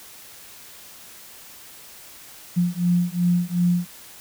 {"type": "beating tone pair", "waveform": "sine", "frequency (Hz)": [174.61, 177.31], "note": ["F3", "F3"], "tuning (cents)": [0, 27], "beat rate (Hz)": 2.7, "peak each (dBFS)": -21, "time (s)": [2.56, 3.87], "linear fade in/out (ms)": 20, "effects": ["white hiss -44 dBFS RMS until 4.2 s"]}